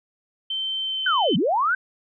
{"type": "tone with pitch glide", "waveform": "sine", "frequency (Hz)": [3100, 3063], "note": ["G7", "G7"], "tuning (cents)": [-20, -41], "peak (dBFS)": -24, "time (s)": [0.5, 1.36], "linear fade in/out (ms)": 5, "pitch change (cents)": -21, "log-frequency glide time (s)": [0.81, 1.16]}
{"type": "linear two-way sweep", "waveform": "sine", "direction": "down then up", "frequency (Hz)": [1568, 150, 1568], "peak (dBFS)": -18, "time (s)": [1.06, 1.75], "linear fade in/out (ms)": 5, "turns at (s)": 1.36}
{"effects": []}